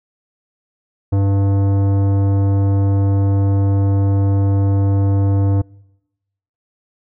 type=tone with tanh clipping; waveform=sine; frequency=98.7 Hz; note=G2; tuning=12 cents sharp; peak=-14 dBFS; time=1.12-5.62 s; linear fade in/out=10 ms; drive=15 dB; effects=noise-tail reverb RT60 1.0 s tail -26 dB re dry